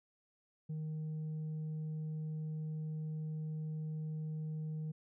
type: tone with tanh clipping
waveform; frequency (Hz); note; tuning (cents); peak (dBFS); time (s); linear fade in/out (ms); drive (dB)
triangle; 155.56; D#3; 0; -38; 0.69-4.92; 10; 7
effects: none